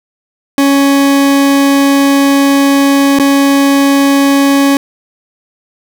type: tone with dropouts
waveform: 40% pulse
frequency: 278 Hz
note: C#4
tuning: 5 cents sharp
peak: -5 dBFS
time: 0.58-4.77 s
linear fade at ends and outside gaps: 1 ms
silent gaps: 3.188-3.197 s
effects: 7-bit